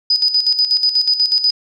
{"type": "tone with tremolo", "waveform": "sine", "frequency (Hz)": 4981, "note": "D#8", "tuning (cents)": 1, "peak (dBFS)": -10, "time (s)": [0.1, 1.51], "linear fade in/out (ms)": 5, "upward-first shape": "square", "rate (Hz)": 8.2, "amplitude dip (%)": 65, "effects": []}